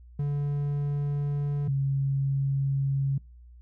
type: tone pair in turn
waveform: triangle / sine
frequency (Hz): 144 / 137.25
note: D3 / C#3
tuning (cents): -34 / -17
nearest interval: minor second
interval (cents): 83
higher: first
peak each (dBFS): -23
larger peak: neither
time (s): 0.19-1.68 / 1.68-3.18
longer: second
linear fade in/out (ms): 5
effects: noise-tail reverb RT60 0.3 s tail -26 dB re dry + added 60 Hz sine -47 dBFS peak until 3.61 s